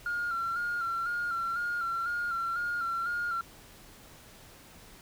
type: tone with vibrato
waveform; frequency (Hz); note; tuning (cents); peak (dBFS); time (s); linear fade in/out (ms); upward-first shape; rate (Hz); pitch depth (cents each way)
sine; 1391; F6; -7; -28; 0.06-3.41; 2; square; 2; 37
effects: tanh soft clip ceiling -26 dBFS + pink hiss -53 dBFS RMS until 5.01 s